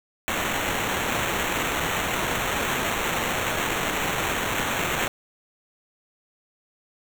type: noise with sample-and-hold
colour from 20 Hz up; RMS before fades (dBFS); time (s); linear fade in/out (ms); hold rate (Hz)
white; -26; 0.28-5.08; 0; 4900
effects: none